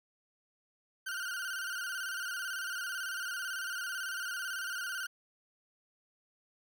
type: tone with vibrato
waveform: 40% pulse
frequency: 1480 Hz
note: F#6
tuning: in tune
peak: -35 dBFS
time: 1.06-5.07 s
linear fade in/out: 10 ms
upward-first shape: square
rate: 18 Hz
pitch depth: 70 cents each way
effects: none